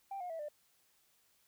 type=tone with pitch steps; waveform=sine; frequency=786 / 716.6 / 653.4 / 595.7 Hz; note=G5 / F5 / E5 / D5; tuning=+4 / +44 / -15 / +24 cents; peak=-38 dBFS; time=0.11-0.486 s; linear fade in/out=5 ms; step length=94 ms; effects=tanh soft clip ceiling -36 dBFS + white hiss -72 dBFS RMS until 1.47 s